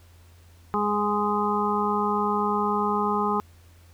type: harmonic tone with a mistuned harmonic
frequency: 207.7 Hz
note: G#3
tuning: in tune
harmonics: 1 / 2 / 4 / 5 / 6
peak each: -28 / -28 / -28 / -28 / -28 dBFS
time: 0.74-3.4 s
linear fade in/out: 0 ms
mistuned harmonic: 1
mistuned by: -15 cents
effects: added 85 Hz sine -50 dBFS peak until 3.93 s + pink hiss -59 dBFS RMS until 3.93 s